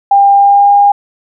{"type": "tone with pitch glide", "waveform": "sine", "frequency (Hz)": [799, 809.7], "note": ["G5", "G#5"], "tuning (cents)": [33, -44], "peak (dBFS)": -3, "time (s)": [0.11, 0.92], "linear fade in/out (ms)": 5, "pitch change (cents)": 23, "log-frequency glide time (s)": [0.34, 0.73], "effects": []}